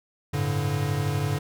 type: chord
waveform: square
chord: G suspended second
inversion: none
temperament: equal with one note detuned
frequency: 98 / 110 / 143.98 Hz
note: G2 / A2 / D3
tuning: 0 / 0 / -34 cents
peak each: -30 / -31 / -27 dBFS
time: 0.33-1.39 s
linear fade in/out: 10 ms
effects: none

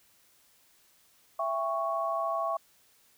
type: chord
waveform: sine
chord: C# diminished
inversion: first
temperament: just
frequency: 665.2 / 798.3 / 1108.7 Hz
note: E5 / G5 / C#6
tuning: +16 / +31 / 0 cents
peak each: -31 / -37 / -31 dBFS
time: 1.39-2.57 s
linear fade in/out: 5 ms
effects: white hiss -64 dBFS RMS until 3.17 s

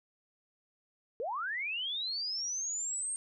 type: linear sweep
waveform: sine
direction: up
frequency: 423.8 to 8660 Hz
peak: -33 dBFS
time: 1.2-3.16 s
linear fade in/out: 0 ms
effects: none

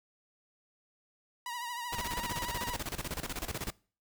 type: tone with vibrato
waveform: sawtooth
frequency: 960 Hz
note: B5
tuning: 49 cents flat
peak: -33 dBFS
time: 1.46-2.76 s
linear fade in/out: 2 ms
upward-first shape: triangle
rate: 13 Hz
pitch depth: 68 cents each way
type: noise with tremolo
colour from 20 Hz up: pink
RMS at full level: -36 dBFS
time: 1.92-3.71 s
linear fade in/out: 10 ms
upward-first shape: square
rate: 16 Hz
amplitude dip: 80%
effects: noise-tail reverb RT60 0.4 s tail -23 dB re dry

